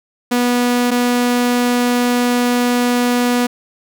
sawtooth tone pair in turn, 244.2 / 244.2 Hz, B3 / B3, -19 / -19 cents, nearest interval unison, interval 0 cents, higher neither, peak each -9 dBFS, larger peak neither, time 0.31-0.91 / 0.91-3.47 s, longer second, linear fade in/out 10 ms, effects none

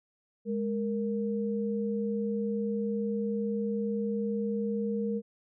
sine tone pair together, 207.7 / 465.4 Hz, G#3 / A#4, 0 / -3 cents, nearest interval octave + major second, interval 1397 cents, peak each -30 / -32 dBFS, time 0.45-5.22 s, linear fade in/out 50 ms, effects none

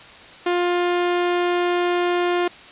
sawtooth tone, 352.7 Hz, F4, 17 cents sharp, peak -14 dBFS, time 0.46-2.48 s, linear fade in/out 5 ms, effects white hiss -42 dBFS RMS until 2.71 s + resampled to 8000 Hz

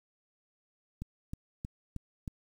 click train, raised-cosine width 5 ms, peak -25 dBFS, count 5, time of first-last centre 1.02-2.278 s, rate 3.18 Hz, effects 9-bit

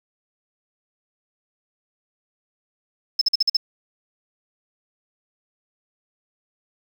sine tone bursts, 5230 Hz, E8, 15 cents flat, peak -14 dBFS, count 6, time 3.19-3.569 s, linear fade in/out 5 ms, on 24 ms, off 47 ms, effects 7-bit

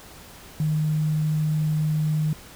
sine tone with quantisation, 154 Hz, D#3, 17 cents flat, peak -20 dBFS, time 0.6-2.33 s, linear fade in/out 2 ms, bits 8, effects pink hiss -45 dBFS RMS until 2.55 s

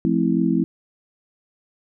sine chord, F major seventh, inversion none, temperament just, 174.61 / 218.3 / 261.9 / 327.4 Hz, F3 / A3 / C4 / E4, 0 / -13 / +2 / -12 cents, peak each -22 dBFS, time 0.05-0.64 s, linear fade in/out 0 ms, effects none

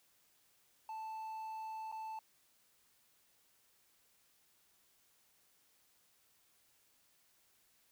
triangle tone with dropouts, 880 Hz, A5, in tune, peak -40 dBFS, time 0.89-2.19 s, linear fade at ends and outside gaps 2 ms, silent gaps 1.916-1.924 s, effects white hiss -72 dBFS RMS until 7.91 s

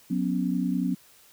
sine chord, F# suspended fourth, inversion none, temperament equal with one note detuned, 182.66 / 246.9 / 277.2 Hz, F#3 / B3 / C#4, -22 / 0 / 0 cents, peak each -27 / -28 / -29 dBFS, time 0.1-0.95 s, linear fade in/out 10 ms, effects white hiss -56 dBFS RMS until 1.32 s

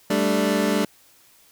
25% pulse chord, G suspended second, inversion none, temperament equal, 196 / 220 / 293.7 Hz, G3 / A3 / D4, 0 / 0 / 0 cents, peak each -20 dBFS, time 0.1-0.85 s, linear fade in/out 5 ms, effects white hiss -55 dBFS RMS until 1.51 s

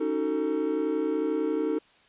triangle chord, D# half-diminished seventh, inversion third, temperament just, 280 / 311.1 / 373.4 / 448 Hz, C#4 / D#4 / F#4 / A4, +18 / 0 / +16 / +31 cents, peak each -32 / -26 / -32 / -27 dBFS, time 0-1.79 s, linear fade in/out 10 ms, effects white hiss -59 dBFS RMS until 2.08 s + resampled to 8000 Hz

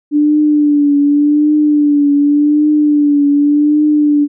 sine tone with vibrato, 293.7 Hz, D4, in tune, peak -7 dBFS, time 0.11-4.28 s, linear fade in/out 50 ms, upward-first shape triangle, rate 0.87 Hz, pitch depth 51 cents each way, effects none

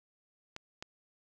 clicks, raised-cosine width 0.2 ms, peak -24 dBFS, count 2, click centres 0.564 / 0.825 s, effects none

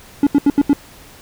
triangle tone bursts, 284.9 Hz, C#4, 48 cents sharp, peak -6 dBFS, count 5, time 0.23-0.732 s, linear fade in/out 2 ms, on 38 ms, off 78 ms, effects pink hiss -42 dBFS RMS until 1.21 s

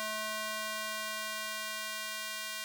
square tone with high-pass filter sweep, 215.8 Hz, A3, 33 cents flat, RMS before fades -38 dBFS, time 0-2.64 s, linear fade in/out 0 ms, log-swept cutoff 890 to 1900 Hz, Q 0.76, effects none

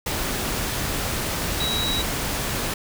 sine tone in noise, 3874 Hz, B7, 34 cents flat, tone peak -24 dBFS, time 1.6-2.02 s, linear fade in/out 5 ms, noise pink, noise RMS -26 dBFS, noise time 0.06-2.74 s, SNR -1 dB, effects none

